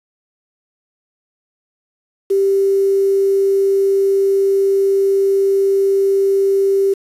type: tone with quantisation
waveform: sine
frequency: 392 Hz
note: G4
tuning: in tune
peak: -11 dBFS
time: 2.3-6.94 s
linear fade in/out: 10 ms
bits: 6
effects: resampled to 32000 Hz